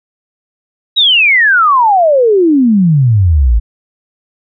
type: exponential sweep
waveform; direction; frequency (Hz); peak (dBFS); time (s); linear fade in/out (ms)
sine; down; 3913 to 51.5; -5; 0.96-3.6; 20
effects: none